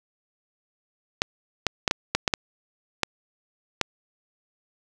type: clicks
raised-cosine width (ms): 0.2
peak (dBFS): -3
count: 9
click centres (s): 1.219 / 1.667 / 1.878 / 1.911 / 2.15 / 2.278 / 2.338 / 3.033 / 3.813
effects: none